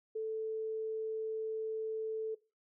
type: tone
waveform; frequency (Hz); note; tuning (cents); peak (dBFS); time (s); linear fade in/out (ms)
sine; 440; A4; 0; -34; 0.15-2.35; 10
effects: noise-tail reverb RT60 0.3 s tail -20 dB re dry